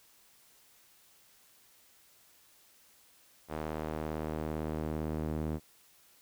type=tone with band-pass filter sweep; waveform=sawtooth; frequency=77.78 Hz; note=D#2; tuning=in tune; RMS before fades=-36 dBFS; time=3.48-5.6 s; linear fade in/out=50 ms; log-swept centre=680 to 260 Hz; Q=0.72; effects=white hiss -63 dBFS RMS until 6.21 s